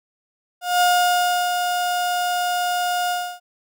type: tone with ADSR envelope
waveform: 35% pulse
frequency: 714 Hz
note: F5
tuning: 38 cents sharp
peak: -12 dBFS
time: 0.61-3.4 s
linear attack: 200 ms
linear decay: 690 ms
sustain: -6 dB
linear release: 300 ms
effects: none